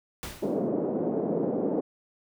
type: noise with exponential decay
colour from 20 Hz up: pink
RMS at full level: -34 dBFS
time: 0.23-0.69 s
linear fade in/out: 0 ms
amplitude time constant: 100 ms
type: band-pass noise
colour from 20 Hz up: white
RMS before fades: -28 dBFS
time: 0.42-1.81 s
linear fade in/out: 10 ms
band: 180 to 510 Hz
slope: 24 dB/octave
effects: none